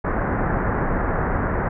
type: low-pass noise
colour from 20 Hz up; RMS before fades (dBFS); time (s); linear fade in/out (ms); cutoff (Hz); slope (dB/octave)
pink; -22; 0.04-1.69; 10; 1800; 48
effects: none